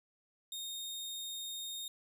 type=tone; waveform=sawtooth; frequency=3693 Hz; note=A#7; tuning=17 cents flat; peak=-37 dBFS; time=0.52-1.88 s; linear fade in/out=2 ms; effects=none